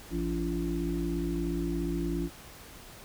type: harmonic tone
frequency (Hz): 57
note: A#1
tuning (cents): -38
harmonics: 1 / 3 / 5 / 6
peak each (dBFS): -34 / -34 / -34 / -34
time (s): 0.1-2.3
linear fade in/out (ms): 50
effects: pink hiss -49 dBFS RMS until 3.04 s